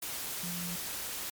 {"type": "tone in noise", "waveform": "sine", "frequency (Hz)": 175, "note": "F3", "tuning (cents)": 4, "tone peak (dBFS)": -38, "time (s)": [0.43, 0.76], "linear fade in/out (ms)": 5, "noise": "white", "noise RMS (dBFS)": -38, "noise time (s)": [0.02, 1.3], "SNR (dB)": -3, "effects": ["MP3 96 kbps"]}